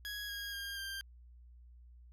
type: tone with pitch steps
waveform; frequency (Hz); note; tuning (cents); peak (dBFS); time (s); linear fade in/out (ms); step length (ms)
20% pulse; 1663 / 1636.3 / 1610.1 / 1584.2; G#6 / G#6 / G6 / G6; +2 / -26 / +46 / +18; -35; 0.05-1.01; 0; 240
effects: added 60 Hz sine -54 dBFS peak until 2.12 s